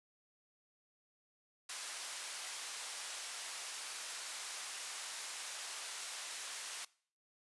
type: band-pass noise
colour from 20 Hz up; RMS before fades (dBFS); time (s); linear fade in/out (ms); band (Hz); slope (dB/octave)
white; -45; 1.69-6.85; 5; 740 to 9600; 12
effects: noise-tail reverb RT60 0.5 s tail -22 dB re dry + resampled to 24000 Hz